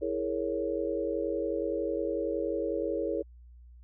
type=chord; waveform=sine; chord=A# half-diminished seventh; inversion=second; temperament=equal; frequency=329.6 / 415.3 / 466.2 / 554.4 Hz; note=E4 / G#4 / A#4 / C#5; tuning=0 / 0 / 0 / 0 cents; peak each=-34 dBFS; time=0.01-3.23 s; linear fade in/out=20 ms; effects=added 60 Hz sine -49 dBFS peak until 3.83 s